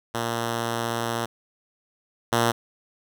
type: tone pair in turn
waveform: 5% pulse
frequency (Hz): 116.54 / 117.22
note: A#2 / A#2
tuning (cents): 0 / +10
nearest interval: unison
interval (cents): 10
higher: second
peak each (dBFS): -14 / -8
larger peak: second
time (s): 0.14-1.26 / 2.32-2.52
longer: first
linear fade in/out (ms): 10
effects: none